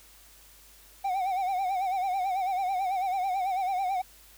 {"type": "tone with vibrato", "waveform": "triangle", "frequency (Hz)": 756, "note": "F#5", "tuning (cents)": 37, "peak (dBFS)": -24, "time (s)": [1.04, 4.02], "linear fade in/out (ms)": 10, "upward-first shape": "sine", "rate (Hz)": 9.1, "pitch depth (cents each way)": 87, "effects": ["added 50 Hz sine -59 dBFS peak until 4.37 s", "white hiss -55 dBFS RMS until 4.37 s"]}